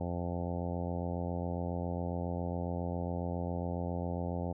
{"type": "harmonic tone", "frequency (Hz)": 87.3, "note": "F2", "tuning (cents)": 0, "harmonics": [1, 2, 3, 4, 5, 6, 7, 8, 9, 10], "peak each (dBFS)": [-37, -38, -42, -46, -46, -43, -45, -47, -47, -50], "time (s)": [0, 4.53], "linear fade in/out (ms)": 10, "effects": []}